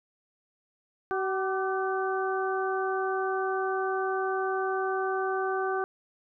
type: harmonic tone with a mistuned harmonic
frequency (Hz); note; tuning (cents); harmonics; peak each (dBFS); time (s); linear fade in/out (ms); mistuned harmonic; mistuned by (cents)
380; F#4; +46; 1 / 2 / 3 / 4; -29 / -32 / -34 / -35; 1.11-5.84; 0; 3; +50
effects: none